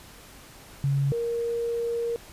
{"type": "tone pair in turn", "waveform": "sine", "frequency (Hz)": [139.2, 468.2], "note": ["C#3", "A#4"], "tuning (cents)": [8, 8], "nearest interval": "octave + major sixth", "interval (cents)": 2100, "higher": "second", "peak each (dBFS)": [-21, -25], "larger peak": "first", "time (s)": [[0.84, 1.12], [1.12, 2.16]], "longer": "second", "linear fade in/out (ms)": 0, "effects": ["pink hiss -48 dBFS RMS until 2.32 s", "resampled to 32000 Hz"]}